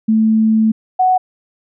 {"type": "tone pair in turn", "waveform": "sine", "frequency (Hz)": [220, 742.1], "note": ["A3", "F#5"], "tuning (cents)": [0, 5], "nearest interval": "octave + major sixth", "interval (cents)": 2105, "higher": "second", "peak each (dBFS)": -9, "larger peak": "neither", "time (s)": [[0.08, 0.72], [0.99, 1.18]], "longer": "first", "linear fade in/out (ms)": 10, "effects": []}